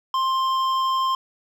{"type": "tone with hard clipping", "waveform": "sine", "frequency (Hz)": 1052, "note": "C6", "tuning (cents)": 9, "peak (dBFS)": -21, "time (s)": [0.14, 1.15], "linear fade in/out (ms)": 2, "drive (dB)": 9, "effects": []}